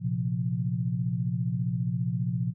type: chord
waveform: sine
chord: Bb suspended second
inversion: none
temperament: equal with one note detuned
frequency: 116.54 / 131.42 / 174.61 Hz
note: Bb2 / C3 / F3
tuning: 0 / +8 / 0 cents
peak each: -30 dBFS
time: 0-2.54 s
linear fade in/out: 50 ms
effects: none